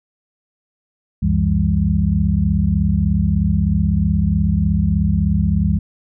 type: tone cluster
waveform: sine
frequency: 68.9 / 92.1 / 164.4 / 200.7 Hz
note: C#2 / F#2 / E3 / G3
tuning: -10 / -7 / -4 / +41 cents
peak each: -19 dBFS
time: 1.22-5.79 s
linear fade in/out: 10 ms
effects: none